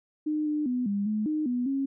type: tone with pitch steps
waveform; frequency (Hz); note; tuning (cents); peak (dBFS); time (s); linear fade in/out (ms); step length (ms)
sine; 304.7 / 300.5 / 248.9 / 201.6 / 213.6 / 306.8 / 245.9 / 272.7; D#4 / D4 / B3 / G3 / G#3 / D#4 / B3 / C#4; -36 / +40 / +14 / +49 / +49 / -24 / -7 / -28; -25; 0.26-1.86; 10; 200
effects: none